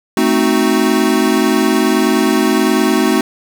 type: chord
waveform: square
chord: A diminished seventh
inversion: none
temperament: equal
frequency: 220 / 261.6 / 311.1 / 370 Hz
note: A3 / C4 / Eb4 / Gb4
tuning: 0 / 0 / 0 / 0 cents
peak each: -17 dBFS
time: 0.17-3.21 s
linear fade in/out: 2 ms
effects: none

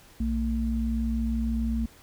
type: tone pair together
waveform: sine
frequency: 60.7 / 226.7 Hz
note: B1 / A#3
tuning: -29 / -48 cents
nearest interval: octave + major seventh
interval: 2281 cents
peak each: -27 dBFS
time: 0.2-1.86 s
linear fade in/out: 5 ms
effects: pink hiss -54 dBFS RMS until 2.02 s

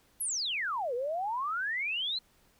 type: exponential two-way sweep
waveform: sine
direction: down then up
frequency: 11800 to 466.2 to 4207 Hz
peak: -30 dBFS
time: 0.2-2.19 s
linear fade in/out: 10 ms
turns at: 0.94 s
effects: pink hiss -66 dBFS RMS until 2.59 s

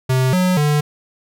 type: tone with pitch steps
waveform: square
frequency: 129.6 / 183 / 148.4 Hz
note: C3 / F#3 / D3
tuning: -16 / -19 / +18 cents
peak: -14 dBFS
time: 0.09-0.81 s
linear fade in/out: 10 ms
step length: 240 ms
effects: none

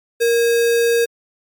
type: tone with sample-and-hold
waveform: sine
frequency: 467.8 Hz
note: A#4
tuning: 6 cents sharp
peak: -12 dBFS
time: 0.2-1.06 s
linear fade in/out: 20 ms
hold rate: 2100 Hz
effects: MP3 96 kbps

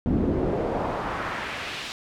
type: noise with band-pass filter sweep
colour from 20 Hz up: brown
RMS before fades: -27 dBFS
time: 0.06-1.92 s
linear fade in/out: 0 ms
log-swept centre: 220 to 3900 Hz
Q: 1.3
effects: none

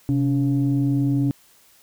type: tone pair together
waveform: sine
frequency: 130.81 / 282.8 Hz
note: C3 / C#4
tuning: 0 / +35 cents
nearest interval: octave + minor second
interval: 1335 cents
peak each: -19 dBFS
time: 0.09-1.31 s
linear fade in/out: 0 ms
effects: tanh soft clip ceiling -12 dBFS + white hiss -55 dBFS RMS until 1.82 s

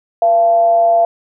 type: tone with frequency modulation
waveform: sine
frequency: 682 Hz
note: F5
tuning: 41 cents flat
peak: -8 dBFS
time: 0.22-1.05 s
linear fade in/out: 2 ms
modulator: 199 Hz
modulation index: 0.25
effects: none

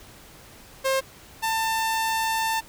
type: tone pair in turn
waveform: sawtooth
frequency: 533 / 893.3 Hz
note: C5 / A5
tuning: +32 / +26 cents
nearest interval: major sixth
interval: 894 cents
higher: second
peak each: -17 / -19 dBFS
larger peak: first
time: 0.84-1.01 / 1.42-2.61 s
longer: second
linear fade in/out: 20 ms
effects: pink hiss -48 dBFS RMS until 2.68 s

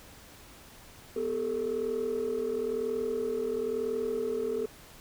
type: tone cluster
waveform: sine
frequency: 246.6 / 406.1 / 447.1 Hz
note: B3 / G#4 / A4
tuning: -2 / -39 / +28 cents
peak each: -37 / -32 / -29 dBFS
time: 1.16-4.66 s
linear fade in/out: 5 ms
effects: tanh soft clip ceiling -24 dBFS + pink hiss -52 dBFS RMS until 5 s

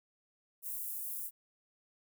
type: high-pass noise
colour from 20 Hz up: white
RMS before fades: -40 dBFS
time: 0.62-1.31 s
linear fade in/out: 50 ms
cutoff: 10000 Hz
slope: 24 dB/octave
effects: none

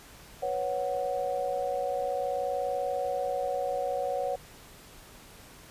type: chord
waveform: sine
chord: B suspended second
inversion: none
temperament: equal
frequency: 493.9 / 554.4 / 740 Hz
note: B4 / C#5 / F#5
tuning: 0 / 0 / 0 cents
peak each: -34 / -31 / -32 dBFS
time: 0.42-4.36 s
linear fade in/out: 10 ms
effects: pink hiss -51 dBFS RMS until 5.7 s + resampled to 32000 Hz

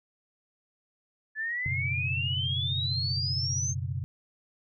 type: exponential sweep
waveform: sine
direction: up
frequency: 1722 to 6430 Hz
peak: -29 dBFS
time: 1.35-3.75 s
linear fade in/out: 50 ms
type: chord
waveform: sine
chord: F# suspended fourth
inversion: none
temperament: equal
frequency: 92.5 / 123.47 / 138.59 Hz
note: F#2 / B2 / C#3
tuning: 0 / 0 / 0 cents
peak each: -33 / -34 / -35 dBFS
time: 1.66-4.04 s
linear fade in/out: 0 ms
effects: none

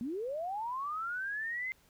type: linear sweep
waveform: sine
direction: up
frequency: 219.7 to 2093 Hz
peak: -34 dBFS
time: 0.01-1.72 s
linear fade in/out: 0 ms
effects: pink hiss -66 dBFS RMS until 1.89 s

